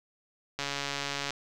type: click train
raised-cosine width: 0.2 ms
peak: -15 dBFS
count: 102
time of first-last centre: 0.59-1.306 s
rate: 141 Hz
effects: none